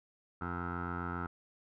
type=tone with low-pass filter; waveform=15% pulse; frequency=87.31 Hz; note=F2; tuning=in tune; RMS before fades=-38 dBFS; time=0.41-1.27 s; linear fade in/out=5 ms; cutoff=1300 Hz; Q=8.8; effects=none